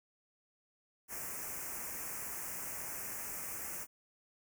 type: band-stop noise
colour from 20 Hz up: white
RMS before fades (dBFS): -42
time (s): 1.08-3.87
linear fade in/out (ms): 50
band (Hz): 2500 to 5700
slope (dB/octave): 48
effects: none